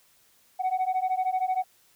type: beating tone pair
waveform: sine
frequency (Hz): 740 / 753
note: F#5 / F#5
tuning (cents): 0 / +30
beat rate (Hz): 13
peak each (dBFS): -25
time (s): 0.59-1.64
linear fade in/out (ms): 20
effects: tanh soft clip ceiling -21 dBFS + white hiss -62 dBFS RMS until 1.95 s